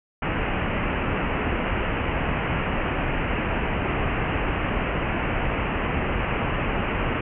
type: low-pass noise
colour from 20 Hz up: pink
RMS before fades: -25 dBFS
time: 0.22-7.21 s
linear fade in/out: 5 ms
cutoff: 2900 Hz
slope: 96 dB/octave
effects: none